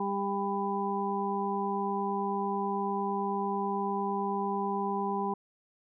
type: harmonic tone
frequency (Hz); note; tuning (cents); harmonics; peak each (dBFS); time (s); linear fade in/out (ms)
199; G3; +26; 1 / 2 / 4 / 5; -34 / -34 / -34 / -34; 0-5.34; 5
effects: none